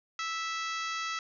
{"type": "harmonic tone", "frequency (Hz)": 657, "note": "E5", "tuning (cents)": -6, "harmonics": [2, 3, 4, 5, 6, 7, 8, 9, 10], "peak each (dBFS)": [-35, -39, -41, -43, -45, -46, -47, -48, -49], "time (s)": [0.19, 1.19], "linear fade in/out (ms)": 2, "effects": []}